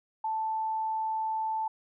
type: tone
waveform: sine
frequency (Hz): 880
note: A5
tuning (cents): 0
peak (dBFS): -28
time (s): 0.24-1.68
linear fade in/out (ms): 5
effects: none